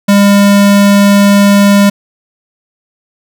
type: tone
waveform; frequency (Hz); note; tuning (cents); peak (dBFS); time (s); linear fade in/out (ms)
square; 201.3; G3; +46; -4; 0.08-1.9; 10
effects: none